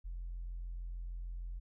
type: tone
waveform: sine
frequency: 43.26 Hz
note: F1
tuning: 16 cents flat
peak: -38 dBFS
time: 0.04-1.6 s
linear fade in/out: 20 ms
effects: tanh soft clip ceiling -36 dBFS